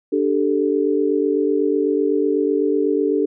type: chord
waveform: sine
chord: D suspended fourth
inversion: none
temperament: equal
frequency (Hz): 293.7 / 392 / 440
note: D4 / G4 / A4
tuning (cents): 0 / 0 / 0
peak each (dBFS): -20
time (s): 0.12-3.26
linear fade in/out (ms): 10
effects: none